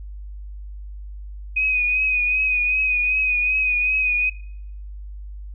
sine tone with vibrato, 2501 Hz, D#7, 8 cents sharp, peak -17 dBFS, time 1.56-4.3 s, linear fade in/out 10 ms, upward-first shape triangle, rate 2.6 Hz, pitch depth 42 cents each way, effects noise-tail reverb RT60 0.8 s tail -25 dB re dry + added 50 Hz sine -32 dBFS peak until 5.54 s

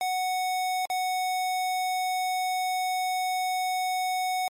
square tone with dropouts, 740 Hz, F#5, in tune, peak -26 dBFS, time 0.01-4.48 s, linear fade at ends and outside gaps 1 ms, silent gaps 0.855-0.9 s, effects MP3 64 kbps

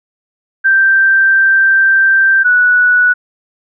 sine tone pair in turn, 1568 / 1474 Hz, G6 / F#6, 0 / -7 cents, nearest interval minor second, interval 107 cents, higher first, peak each -6 dBFS, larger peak neither, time 0.64-2.44 / 2.44-3.14 s, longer first, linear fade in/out 20 ms, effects none

